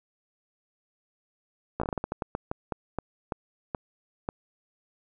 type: slowing click train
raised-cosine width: 1 ms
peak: -15 dBFS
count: 17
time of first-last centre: 1.8-4.289 s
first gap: 15 ms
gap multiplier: 1.27
effects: none